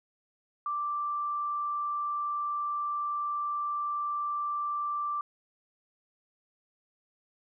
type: tone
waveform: sine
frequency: 1174.7 Hz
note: D6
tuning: in tune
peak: -29 dBFS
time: 0.66-5.21 s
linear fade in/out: 2 ms
effects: none